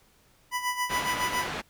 25% pulse tone with tremolo, 990 Hz, B5, 4 cents sharp, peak -21 dBFS, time 0.51-1.49 s, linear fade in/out 50 ms, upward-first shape sine, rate 7.2 Hz, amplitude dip 70%
white low-pass noise, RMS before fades -34 dBFS, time 0.89-1.62 s, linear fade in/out 20 ms, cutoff 2200 Hz, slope 12 dB/octave
effects pink hiss -62 dBFS RMS until 1.69 s

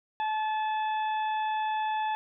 harmonic tone, 865 Hz, A5, 30 cents flat, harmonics 1 / 2 / 3 / 4, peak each -27 / -39 / -43 / -45 dBFS, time 0.2-2.15 s, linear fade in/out 0 ms, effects none

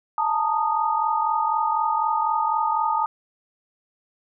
sine tone cluster, 867 / 911 / 1237 Hz, A5 / A#5 / D#6, -26 / -40 / -10 cents, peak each -24 dBFS, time 0.18-3.06 s, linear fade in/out 2 ms, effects none

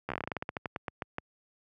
slowing click train, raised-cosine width 0.5 ms, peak -18 dBFS, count 19, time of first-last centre 0.09-1.184 s, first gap 13 ms, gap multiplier 1.16, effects high-pass 80 Hz 12 dB/octave

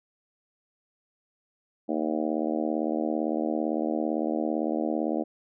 harmonic tone, 77.78 Hz, D#2, in tune, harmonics 3 / 4 / 5 / 6 / 7 / 8 / 9 / 10, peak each -31 / -29 / -36 / -37 / -34 / -35 / -36 / -42 dBFS, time 1.88-5.24 s, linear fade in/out 20 ms, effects none

